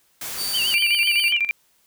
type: noise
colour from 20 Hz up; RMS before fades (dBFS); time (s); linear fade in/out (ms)
white; -31; 0.21-0.75; 5
type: tone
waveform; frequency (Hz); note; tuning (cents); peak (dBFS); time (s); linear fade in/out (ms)
sawtooth; 4598; D8; -37; -22; 0.36-1.33; 50
type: tone with vibrato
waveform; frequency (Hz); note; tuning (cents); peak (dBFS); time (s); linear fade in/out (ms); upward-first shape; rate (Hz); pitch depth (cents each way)
sine; 2903; F#7; -34; -20; 0.53-1.4; 20; triangle; 7.8; 140
type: tone with tremolo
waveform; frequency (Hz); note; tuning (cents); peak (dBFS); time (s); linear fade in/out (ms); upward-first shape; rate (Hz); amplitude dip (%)
sine; 2371; D7; +16; -17; 0.74-1.51; 0; square; 12; 75
effects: white hiss -62 dBFS RMS until 1.86 s